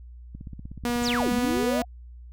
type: click train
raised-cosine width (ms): 5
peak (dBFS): -26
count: 22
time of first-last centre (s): 0.35-1.63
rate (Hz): 16.4
type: tone with pitch glide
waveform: sawtooth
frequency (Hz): 240.6 to 245.5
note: B3 to B3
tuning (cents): -45 to -10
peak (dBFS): -20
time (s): 0.85-1.82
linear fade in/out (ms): 0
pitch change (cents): +35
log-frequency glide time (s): 1.03-1.38
type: exponential two-way sweep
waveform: sine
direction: down then up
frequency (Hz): 8870 to 196 to 747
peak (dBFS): -26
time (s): 1.02-1.85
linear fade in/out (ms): 50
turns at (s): 1.32
effects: added 60 Hz sine -41 dBFS peak until 2.32 s